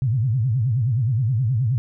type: tone with vibrato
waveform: sine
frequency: 120.1 Hz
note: B2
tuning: 48 cents flat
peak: -17 dBFS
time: 0.02-1.78 s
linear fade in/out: 0 ms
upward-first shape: sine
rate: 9.5 Hz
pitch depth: 230 cents each way
effects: none